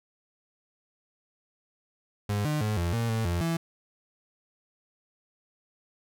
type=tone with pitch steps; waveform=35% pulse; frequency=102.8 / 151.2 / 106.9 / 86 / 115.9 / 112.4 / 86.6 / 165.9 Hz; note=G#2 / D#3 / A2 / F2 / A#2 / A2 / F2 / E3; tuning=-17 / -49 / -49 / -26 / -10 / +37 / -14 / +11 cents; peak=-24 dBFS; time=2.29-3.57 s; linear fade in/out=5 ms; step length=160 ms; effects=none